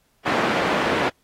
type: band-pass noise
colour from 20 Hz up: pink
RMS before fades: -22 dBFS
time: 0.25-1.1 s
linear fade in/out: 20 ms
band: 260 to 2200 Hz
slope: 12 dB/octave
effects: pink hiss -65 dBFS RMS until 1.23 s + AAC 48 kbps